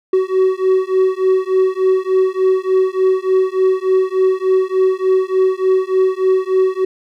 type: beating tone pair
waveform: triangle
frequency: 374.6 / 378 Hz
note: F#4 / F#4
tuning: +21 / +37 cents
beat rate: 3.4 Hz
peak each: -13 dBFS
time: 0.13-6.85 s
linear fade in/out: 5 ms
effects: none